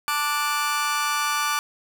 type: chord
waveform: sawtooth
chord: D major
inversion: second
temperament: just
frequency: 881 / 1174.7 / 1468.3 Hz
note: A5 / D6 / F#6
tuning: +2 / 0 / -14 cents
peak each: -26 / -20 / -25 dBFS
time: 0.08-1.59 s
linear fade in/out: 0 ms
effects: none